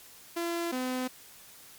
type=tone pair in turn; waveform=sawtooth; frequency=340 / 254.7 Hz; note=F4 / C4; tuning=-46 / -46 cents; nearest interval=perfect fourth; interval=500 cents; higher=first; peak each=-26 dBFS; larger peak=neither; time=0.36-0.72 / 0.72-1.08 s; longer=neither; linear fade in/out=10 ms; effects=white hiss -52 dBFS RMS until 1.78 s + MP3 96 kbps